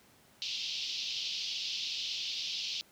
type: band-pass noise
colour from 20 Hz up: pink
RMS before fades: -37 dBFS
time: 0.42-2.81 s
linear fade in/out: 0 ms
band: 2800 to 5400 Hz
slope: 48 dB/octave
effects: pink hiss -62 dBFS RMS until 2.91 s + high-pass 100 Hz 12 dB/octave